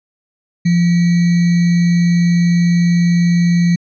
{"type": "tone with sample-and-hold", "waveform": "sine", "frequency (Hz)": 173.1, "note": "F3", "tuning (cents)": -15, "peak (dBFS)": -9, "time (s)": [0.65, 3.76], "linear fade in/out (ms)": 10, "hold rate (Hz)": 2100, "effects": ["resampled to 16000 Hz"]}